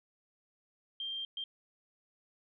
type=tone bursts at uneven times; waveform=sine; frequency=3177 Hz; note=G7; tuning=23 cents sharp; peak=-36 dBFS; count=2; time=1-1.25 / 1.37-1.44 s; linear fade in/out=2 ms; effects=none